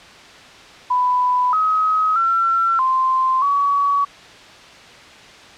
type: tone with pitch steps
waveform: sine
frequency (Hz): 995 / 1270 / 1352 / 1042 / 1131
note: B5 / D#6 / E6 / C6 / C#6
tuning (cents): +13 / +35 / +43 / -7 / +34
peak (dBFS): -14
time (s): 0.9-4.05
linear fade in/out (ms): 10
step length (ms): 630
effects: white hiss -41 dBFS RMS until 5.57 s + low-pass 4000 Hz 12 dB/octave